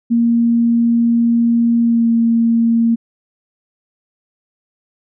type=tone with pitch glide; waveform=sine; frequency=233.7 to 230.6 Hz; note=A#3 to A#3; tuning=+5 to -19 cents; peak=-10 dBFS; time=0.1-2.96 s; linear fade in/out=20 ms; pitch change=-24 cents; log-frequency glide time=1.82-2.08 s; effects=none